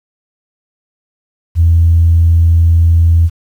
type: tone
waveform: sine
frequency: 83.5 Hz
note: E2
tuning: 23 cents sharp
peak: -4 dBFS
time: 1.55-3.3 s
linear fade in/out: 50 ms
effects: tanh soft clip ceiling 0 dBFS + 7-bit